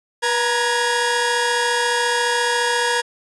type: tone cluster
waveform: sawtooth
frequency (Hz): 484.2 / 934 / 1669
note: B4 / A#5 / G#6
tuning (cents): -34 / +3 / +8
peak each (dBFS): -18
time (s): 0.22-3.02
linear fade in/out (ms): 20
effects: resampled to 24000 Hz